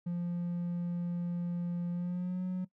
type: tone with pitch glide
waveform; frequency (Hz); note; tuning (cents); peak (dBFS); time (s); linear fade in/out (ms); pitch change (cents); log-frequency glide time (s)
triangle; 174.1 to 183.5; F3 to F#3; -5 to -14; -29; 0.06-2.65; 10; +91; 1.91-2.43
effects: noise-tail reverb RT60 0.1 s tail -20 dB re dry + tanh soft clip ceiling -26 dBFS